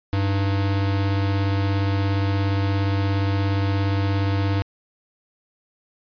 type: tone pair together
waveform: square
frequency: 98 / 311.1 Hz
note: G2 / D#4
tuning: 0 / 0 cents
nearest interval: octave + minor sixth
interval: 2000 cents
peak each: -20 / -32 dBFS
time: 0.13-4.62 s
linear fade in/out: 0 ms
effects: resampled to 11025 Hz